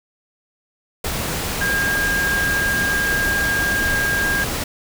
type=tone in noise; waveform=sine; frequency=1616 Hz; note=G#6; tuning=48 cents flat; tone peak=-18 dBFS; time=1.61-4.44 s; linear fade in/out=5 ms; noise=pink; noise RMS=-24 dBFS; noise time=1.04-4.64 s; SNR=+3 dB; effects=none